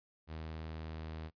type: tone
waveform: sawtooth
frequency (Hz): 79.3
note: D#2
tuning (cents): +33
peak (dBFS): -38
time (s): 0.27-1.31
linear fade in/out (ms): 50
effects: noise-tail reverb RT60 0.1 s tail -20 dB re dry + resampled to 11025 Hz